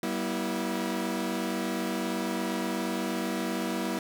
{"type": "tone cluster", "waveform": "sawtooth", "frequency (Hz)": [192.2, 240.4, 327.2], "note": ["G3", "B3", "E4"], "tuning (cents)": [-34, -46, -13], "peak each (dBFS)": [-30, -29, -29], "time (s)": [0.03, 3.99], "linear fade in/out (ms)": 2, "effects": []}